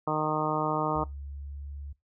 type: harmonic tone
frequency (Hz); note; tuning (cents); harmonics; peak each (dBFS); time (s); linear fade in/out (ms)
154; D#3; -17; 1 / 2 / 3 / 4 / 5 / 6 / 7 / 8; -34 / -34 / -34 / -34 / -34 / -34 / -34 / -34; 0.07-1.04; 5
type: tone with pitch glide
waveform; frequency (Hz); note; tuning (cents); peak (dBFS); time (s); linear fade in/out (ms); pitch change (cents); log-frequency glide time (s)
sine; 70.1 to 71.08; C#2 to C#2; +20 to +44; -37; 0.95-1.93; 10; +24; 1.11-1.72
effects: noise-tail reverb RT60 0.2 s tail -21 dB re dry